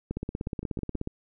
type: two click trains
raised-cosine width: 3 ms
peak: -18 / -24 dBFS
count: 17 / 4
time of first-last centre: 0.11-1.074 / 0.47-0.95 s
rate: 16.6 / 6.25 Hz
effects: none